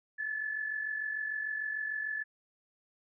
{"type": "tone with amplitude modulation", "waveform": "sine", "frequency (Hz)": 1730, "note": "A6", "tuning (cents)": -30, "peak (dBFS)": -30, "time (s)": [0.18, 2.24], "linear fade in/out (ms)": 20, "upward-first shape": "sine", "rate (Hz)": 46.7, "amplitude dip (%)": 60, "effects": []}